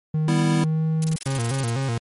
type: tone with pitch glide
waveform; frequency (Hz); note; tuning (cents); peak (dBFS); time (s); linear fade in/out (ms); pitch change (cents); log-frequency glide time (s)
triangle; 155.56 to 158.92; D#3 to D#3; 0 to +37; -17; 0.14-1.16; 5; +37; 0.46-0.84
type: chord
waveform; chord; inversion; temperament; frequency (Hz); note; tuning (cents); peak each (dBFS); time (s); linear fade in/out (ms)
square; E minor; first; equal; 196 / 246.9 / 329.6; G3 / B3 / E4; 0 / 0 / 0; -27 / -26 / -25; 0.28-0.64; 2
type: noise bursts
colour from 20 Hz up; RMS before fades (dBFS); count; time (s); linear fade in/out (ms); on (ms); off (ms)
blue; -29; 15; 1.02-1.701; 2; 23; 24
type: tone with vibrato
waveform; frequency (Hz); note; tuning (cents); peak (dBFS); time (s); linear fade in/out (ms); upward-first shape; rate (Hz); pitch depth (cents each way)
40% pulse; 125.5; B2; +28; -21; 1.26-1.98; 2; square; 4; 130
effects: MP3 48 kbps